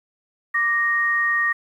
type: tone pair together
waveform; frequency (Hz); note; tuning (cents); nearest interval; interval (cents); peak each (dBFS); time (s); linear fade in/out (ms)
sine; 1174.7 / 1864.7; D6 / A#6; 0 / 0; minor sixth; 800; -25 / -18; 0.54-1.53; 10
effects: 9-bit